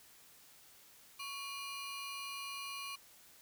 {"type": "ring-modulated tone", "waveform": "25% pulse", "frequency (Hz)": 1760, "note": "A6", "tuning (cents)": 0, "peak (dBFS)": -35, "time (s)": [1.19, 2.96], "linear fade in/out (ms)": 10, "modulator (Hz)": 648, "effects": ["white hiss -61 dBFS RMS until 3.41 s"]}